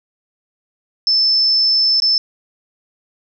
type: tone with dropouts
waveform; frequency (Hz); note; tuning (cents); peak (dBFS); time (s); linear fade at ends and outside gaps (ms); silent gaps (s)
sine; 5274; E8; 0; -11; 1.07-2.18; 1; 2.001-2.021
effects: none